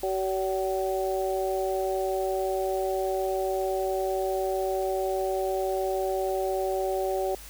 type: harmonic tone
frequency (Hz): 190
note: F#3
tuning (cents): +46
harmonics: 2 / 3 / 4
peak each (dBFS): -28 / -30 / -31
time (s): 0.03-7.35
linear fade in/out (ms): 2
effects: added 50 Hz sine -46 dBFS peak until 7.49 s + white hiss -46 dBFS RMS until 7.49 s